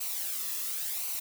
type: noise with flanger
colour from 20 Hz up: blue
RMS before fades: -34 dBFS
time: 0-1.2 s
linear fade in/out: 10 ms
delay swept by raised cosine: 0.57 to 1.35 ms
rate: 0.93 Hz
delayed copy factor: -0.55
effects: none